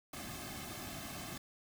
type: noise with comb filter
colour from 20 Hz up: pink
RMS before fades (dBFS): -45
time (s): 0.13-1.38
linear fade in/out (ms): 5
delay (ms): 2.1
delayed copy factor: -0.8
effects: none